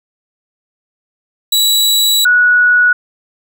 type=tone pair in turn; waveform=sawtooth / sine; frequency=3913 / 1465.7 Hz; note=B7 / F#6; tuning=-17 / -17 cents; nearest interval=octave + perfect fourth; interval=1700 cents; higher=first; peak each=-6 dBFS; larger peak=neither; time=1.52-2.25 / 2.25-2.93 s; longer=first; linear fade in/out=5 ms; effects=none